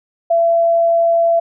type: tone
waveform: sine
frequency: 673 Hz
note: E5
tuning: 36 cents sharp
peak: -10 dBFS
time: 0.3-1.4 s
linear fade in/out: 10 ms
effects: none